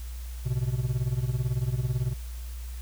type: tone with tremolo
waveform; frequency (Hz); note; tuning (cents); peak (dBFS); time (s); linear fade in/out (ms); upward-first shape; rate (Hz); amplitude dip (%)
triangle; 124.9; B2; +20; -19; 0.45-2.14; 20; triangle; 18; 95
effects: added 60 Hz sine -34 dBFS peak until 2.81 s + white hiss -50 dBFS RMS until 2.81 s